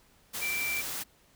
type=tone in noise; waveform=sine; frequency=2344 Hz; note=D7; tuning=4 cents flat; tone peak=-30 dBFS; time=0.41-0.82 s; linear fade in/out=20 ms; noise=white; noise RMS=-36 dBFS; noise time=0.33-1.04 s; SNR=+3 dB; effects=pink hiss -63 dBFS RMS until 1.35 s